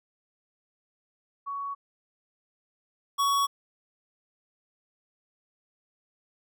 sine / square tone pair in turn, 1120 / 1120 Hz, C#6 / C#6, +18 / +18 cents, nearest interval unison, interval 0 cents, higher neither, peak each -31 / -23 dBFS, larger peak second, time 1.46-1.75 / 3.18-3.47 s, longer neither, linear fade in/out 20 ms, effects none

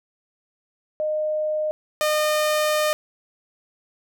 sine / sawtooth tone pair in turn, 614 / 609.1 Hz, D#5 / D#5, -23 / -37 cents, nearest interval unison, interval 14 cents, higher first, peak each -21 / -15 dBFS, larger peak second, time 1-1.71 / 2.01-2.93 s, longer second, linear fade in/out 0 ms, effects none

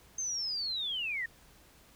sine linear sweep, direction down, 6370 to 1806 Hz, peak -32 dBFS, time 0.18-1.26 s, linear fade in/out 5 ms, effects added 60 Hz sine -67 dBFS peak until 1.95 s + pink hiss -60 dBFS RMS until 1.95 s

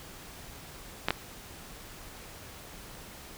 clicks, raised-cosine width 0.3 ms, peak -9 dBFS, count 2, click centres 1.085 / 1.106 s, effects pink hiss -47 dBFS RMS until 3.37 s

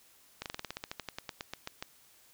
slowing click train, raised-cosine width 0.2 ms, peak -20 dBFS, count 18, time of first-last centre 0.42-1.825 s, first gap 38 ms, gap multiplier 1.09, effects white hiss -62 dBFS RMS until 2.33 s

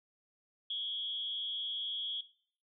sine tone with amplitude modulation, 3328 Hz, G#7, 3 cents sharp, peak -31 dBFS, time 0.7-2.21 s, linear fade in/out 5 ms, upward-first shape sine, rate 218 Hz, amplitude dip 70%, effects noise-tail reverb RT60 0.5 s tail -17 dB re dry

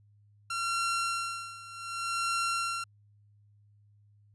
sawtooth tone with tremolo, 1368 Hz, F6, 36 cents flat, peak -24 dBFS, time 0.5-2.84 s, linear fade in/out 5 ms, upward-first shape sine, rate 0.66 Hz, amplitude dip 85%, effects added 103 Hz sine -59 dBFS peak until 4.34 s + resampled to 24000 Hz

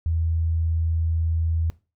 sine tone, 81.8 Hz, E2, 13 cents flat, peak -20 dBFS, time 0.06-1.7 s, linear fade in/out 0 ms, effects noise-tail reverb RT60 0.3 s tail -20 dB re dry

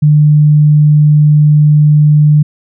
sine tone, 150 Hz, D3, 37 cents sharp, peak -3 dBFS, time 0.02-2.43 s, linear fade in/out 10 ms, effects none

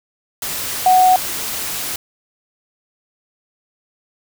sine tone in noise, 740 Hz, F#5, in tune, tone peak -8 dBFS, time 0.86-1.16 s, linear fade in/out 2 ms, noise white, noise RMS -24 dBFS, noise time 0.42-1.96 s, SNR +13 dB, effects none

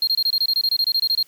triangle tone bursts, 4219 Hz, C8, 14 cents sharp, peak -15 dBFS, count 16, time 0.02-1.228 s, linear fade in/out 2 ms, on 53 ms, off 24 ms, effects white hiss -55 dBFS RMS until 1.27 s

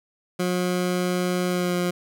20% pulse tone with pitch glide, 180 to 177.52 Hz, F#3 to F3, -47 to +29 cents, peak -17 dBFS, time 0.39-1.91 s, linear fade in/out 10 ms, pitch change -24 cents, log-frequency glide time 1.49-1.75 s, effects none

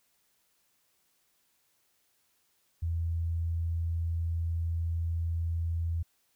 sine tone, 83.4 Hz, E2, 21 cents sharp, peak -28 dBFS, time 2.82-6.03 s, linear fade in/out 10 ms, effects white hiss -72 dBFS RMS until 6.35 s

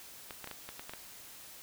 clicks, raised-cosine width 0.3 ms, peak -26 dBFS, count 8, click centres 0.308 / 0.443 / 0.474 / 0.513 / 0.69 / 0.795 / 0.895 / 0.936 s, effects white hiss -51 dBFS RMS until 1.62 s

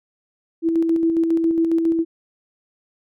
sine tone with tremolo, 329.6 Hz, E4, in tune, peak -14 dBFS, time 0.62-2.05 s, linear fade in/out 50 ms, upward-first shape square, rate 7.3 Hz, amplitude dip 35%, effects none

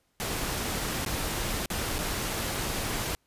pink noise with dropouts, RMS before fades -31 dBFS, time 0.2-3.15 s, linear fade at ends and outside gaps 0 ms, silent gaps 1.05-1.062 / 1.658-1.702 / 1.983-1.989 s, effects pink hiss -72 dBFS RMS until 3.26 s + resampled to 32000 Hz

